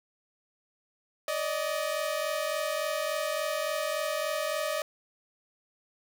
sawtooth tone pair together, 579 / 622.5 Hz, D5 / D#5, -25 / +1 cents, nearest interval minor second, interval 126 cents, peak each -29 / -27 dBFS, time 1.28-4.82 s, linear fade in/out 2 ms, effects none

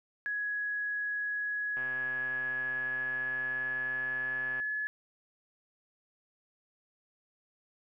sine tone with pitch glide, 1674 to 1706.2 Hz, G#6 to G#6, +13 to +46 cents, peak -31 dBFS, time 0.26-4.87 s, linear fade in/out 0 ms, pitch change +33 cents, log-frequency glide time 1.19-4.68 s
click train, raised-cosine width 0.5 ms, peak -31 dBFS, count 366, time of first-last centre 1.77-4.599 s, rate 129 Hz
effects none

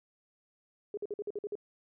sine tone bursts, 412.3 Hz, G#4, 13 cents flat, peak -33 dBFS, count 8, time 0.94-1.554 s, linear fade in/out 2 ms, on 33 ms, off 50 ms, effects none

